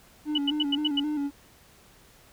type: tone with vibrato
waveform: triangle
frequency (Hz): 292.2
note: D4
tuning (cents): -9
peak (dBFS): -24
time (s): 0.25-1.31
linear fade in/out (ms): 50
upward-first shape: square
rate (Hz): 3.8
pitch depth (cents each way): 53
type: tone bursts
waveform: sine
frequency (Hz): 2960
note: F#7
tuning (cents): 0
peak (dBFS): -22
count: 6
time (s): 0.35-1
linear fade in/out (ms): 5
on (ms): 30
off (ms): 94
effects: pink hiss -56 dBFS RMS until 2.32 s